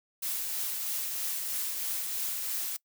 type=noise with tremolo; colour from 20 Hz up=blue; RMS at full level=-32 dBFS; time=0.22-2.77 s; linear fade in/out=10 ms; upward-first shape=triangle; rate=3.1 Hz; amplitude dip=30%; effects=noise-tail reverb RT60 0.1 s tail -23 dB re dry